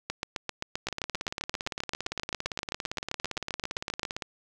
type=two click trains; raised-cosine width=0.2 ms; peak=-15 / -13 dBFS; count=60 / 31; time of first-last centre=0.87-4.222 / 0.1-4.032 s; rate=17.6 / 7.63 Hz; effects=none